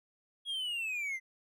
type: linear sweep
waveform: triangle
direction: down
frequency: 3322 to 2031 Hz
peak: -32 dBFS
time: 0.45-1.2 s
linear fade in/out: 50 ms
effects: none